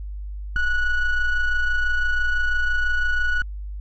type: ring-modulated tone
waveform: triangle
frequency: 740 Hz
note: F#5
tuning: in tune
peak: -13 dBFS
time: 0.56-3.42 s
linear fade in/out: 2 ms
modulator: 727 Hz
effects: added 50 Hz sine -29 dBFS peak until 3.8 s + resampled to 16000 Hz

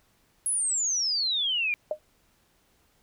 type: exponential sweep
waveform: sine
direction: down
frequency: 10750 to 2349 Hz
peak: -24 dBFS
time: 0.46-1.74 s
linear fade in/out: 0 ms
type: tone with exponential decay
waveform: sine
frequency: 612 Hz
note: D#5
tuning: 29 cents flat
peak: -21 dBFS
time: 1.91-1.99 s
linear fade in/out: 2 ms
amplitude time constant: 17 ms
effects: pink hiss -66 dBFS RMS until 3.02 s

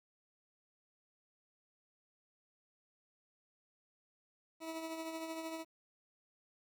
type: tone with tremolo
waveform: 20% pulse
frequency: 323.9 Hz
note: E4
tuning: 30 cents flat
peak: -34 dBFS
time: 4.6-5.65 s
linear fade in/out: 50 ms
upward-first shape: triangle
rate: 13 Hz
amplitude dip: 50%
effects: 12-bit

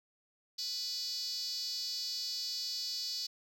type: tone with high-pass filter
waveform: 5% pulse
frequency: 493.9 Hz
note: B4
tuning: in tune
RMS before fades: -38 dBFS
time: 0.58-3.27 s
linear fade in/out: 10 ms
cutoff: 4600 Hz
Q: 7.6
effects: none

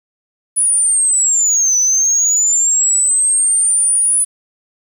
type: linear two-way sweep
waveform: sine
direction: down then up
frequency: 9956 to 5960 to 9956 Hz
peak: -9 dBFS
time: 0.56-4.25 s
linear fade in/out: 20 ms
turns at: 1.77 s
effects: tanh soft clip ceiling -7 dBFS + 7-bit

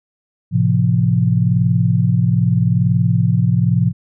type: chord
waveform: sine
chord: F major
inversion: first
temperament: equal with one note detuned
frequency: 110 / 130.81 / 172.31 Hz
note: A2 / C3 / F3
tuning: 0 / 0 / -23 cents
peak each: -16 dBFS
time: 0.51-3.93 s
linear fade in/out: 50 ms
effects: none

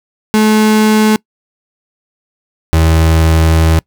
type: tone pair in turn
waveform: 35% pulse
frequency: 215.5 / 80.72 Hz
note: A3 / E2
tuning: -36 / -36 cents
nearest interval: octave + perfect fourth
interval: 1700 cents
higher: first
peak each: -5 dBFS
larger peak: neither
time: 0.34-1.16 / 2.73-3.79 s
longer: second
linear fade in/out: 0 ms
effects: noise-tail reverb RT60 0.1 s tail -25 dB re dry

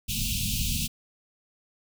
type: band-stop noise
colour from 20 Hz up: pink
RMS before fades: -28 dBFS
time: 0.08-0.88 s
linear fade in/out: 20 ms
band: 240 to 2500 Hz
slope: 96 dB/octave
effects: none

